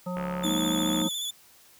harmonic tone, 180 Hz, F#3, 47 cents flat, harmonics 1 / 3 / 5 / 7, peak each -31 / -35 / -40 / -41 dBFS, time 0.06-1.09 s, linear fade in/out 10 ms
click train, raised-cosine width 0.5 ms, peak -21 dBFS, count 61, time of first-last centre 0.17-1.016 s, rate 70.9 Hz
sawtooth tone with vibrato, 3474 Hz, A7, 23 cents flat, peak -27 dBFS, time 0.43-1.31 s, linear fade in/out 10 ms, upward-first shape square, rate 14 Hz, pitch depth 34 cents each way
triangle chord, Ab suspended second, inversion none, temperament just, 207.7 / 233.6 / 311.5 Hz, Ab3 / Bb3 / Eb4, 0 / +4 / +2 cents, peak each -32 / -30 / -26 dBFS, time 0.44-1.08 s, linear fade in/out 10 ms
effects white hiss -56 dBFS RMS until 1.79 s

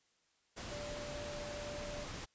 sine tone in noise, 587.3 Hz, D5, in tune, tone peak -44 dBFS, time 0.7-2.05 s, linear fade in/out 20 ms, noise pink, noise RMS -45 dBFS, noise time 0.56-2.26 s, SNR -2 dB, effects white hiss -75 dBFS RMS until 2.34 s + resampled to 16000 Hz

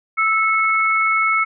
sine tone pair together, 1313.9 / 2195 Hz, E6 / C#7, -6 / -18 cents, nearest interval major sixth, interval 888 cents, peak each -17 dBFS, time 0.17-1.45 s, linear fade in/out 20 ms, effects none

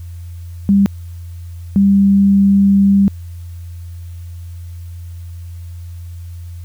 sine tone pair in turn, 198.6 / 197.75 Hz, G3 / G3, +23 / +15 cents, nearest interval unison, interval 8 cents, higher first, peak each -7 dBFS, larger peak neither, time 0.69-0.86 / 1.76-3.08 s, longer second, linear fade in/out 0 ms, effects added 86 Hz sine -27 dBFS peak until 6.64 s + white hiss -51 dBFS RMS until 6.64 s

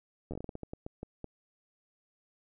slowing click train, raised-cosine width 2 ms, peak -26 dBFS, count 14, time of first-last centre 0.31-1.243 s, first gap 11 ms, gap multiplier 1.28, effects none

